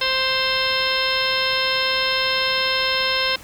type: harmonic tone with a mistuned harmonic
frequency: 523.3 Hz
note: C5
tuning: in tune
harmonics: 1 / 2 / 3 / 4 / 5 / 6 / 7 / 8 / 10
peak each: -27 / -27 / -27 / -27 / -27 / -27 / -27 / -27 / -27 dBFS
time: 0.01-3.36 s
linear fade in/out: 5 ms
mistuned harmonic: 5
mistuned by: +29 cents
effects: pink hiss -42 dBFS RMS until 3.43 s